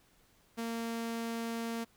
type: tone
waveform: sawtooth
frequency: 230 Hz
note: A#3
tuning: 23 cents flat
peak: -31 dBFS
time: 0.57-1.85 s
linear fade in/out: 20 ms
effects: pink hiss -67 dBFS RMS until 1.96 s